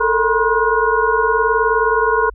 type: tone cluster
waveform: sine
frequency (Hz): 437.4 / 456.6 / 968 / 1057 / 1450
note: A4 / A#4 / B5 / C6 / F#6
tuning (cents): -10 / -36 / -35 / +17 / -35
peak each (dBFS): -19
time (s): 0-2.3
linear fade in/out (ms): 10
effects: added 50 Hz sine -34 dBFS peak until 2.34 s